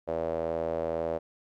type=tone with band-pass filter; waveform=sawtooth; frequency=82 Hz; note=E2; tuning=9 cents flat; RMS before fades=-31 dBFS; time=0.07-1.19 s; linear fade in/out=20 ms; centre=560 Hz; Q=4.8; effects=none